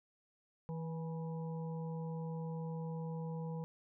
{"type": "harmonic tone with a mistuned harmonic", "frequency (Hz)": 162.4, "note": "E3", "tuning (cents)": -26, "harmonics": [1, 3, 5, 6], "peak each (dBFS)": [-39, -47, -54, -55], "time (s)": [0.69, 3.64], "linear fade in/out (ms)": 0, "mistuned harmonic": 5, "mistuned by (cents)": 42, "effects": []}